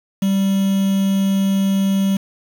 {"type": "tone with quantisation", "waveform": "triangle", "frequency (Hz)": 194.9, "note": "G3", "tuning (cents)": -10, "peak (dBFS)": -12, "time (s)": [0.22, 2.17], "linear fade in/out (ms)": 5, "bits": 5, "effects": []}